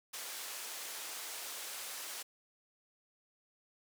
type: band-pass noise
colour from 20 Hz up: white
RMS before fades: -44 dBFS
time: 0.13-2.23 s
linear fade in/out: 10 ms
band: 450 to 12000 Hz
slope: 12 dB/octave
effects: none